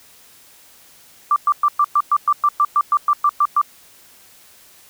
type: tone bursts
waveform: sine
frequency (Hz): 1174.7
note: D6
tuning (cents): 0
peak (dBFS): -11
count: 15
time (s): 1.31-3.615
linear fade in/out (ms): 2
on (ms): 51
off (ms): 110
effects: white hiss -48 dBFS RMS until 4.89 s